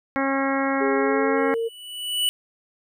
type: harmonic tone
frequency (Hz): 271.9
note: C#4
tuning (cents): -33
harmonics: 1 / 2 / 3 / 4 / 5 / 6 / 7 / 8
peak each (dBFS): -24 / -27 / -29 / -30 / -31 / -32 / -32 / -33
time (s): 0.16-1.54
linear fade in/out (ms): 0
type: tone with pitch glide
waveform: sine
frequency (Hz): 410.5 to 458.1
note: G#4 to A#4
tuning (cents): -20 to -30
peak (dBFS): -22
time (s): 0.8-1.69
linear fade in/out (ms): 20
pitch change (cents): +190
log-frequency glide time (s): 0.96-1.41
type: tone with exponential growth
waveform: square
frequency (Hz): 2959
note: F#7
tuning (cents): -1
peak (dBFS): -18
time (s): 1.37-2.29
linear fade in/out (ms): 0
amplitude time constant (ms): 200
effects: none